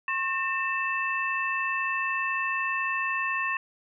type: tone cluster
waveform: sine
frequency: 1078 / 1812 / 2642 Hz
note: C#6 / A#6 / E7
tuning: -49 / -50 / +3 cents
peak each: -30 dBFS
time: 0.08-3.57 s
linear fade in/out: 2 ms
effects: none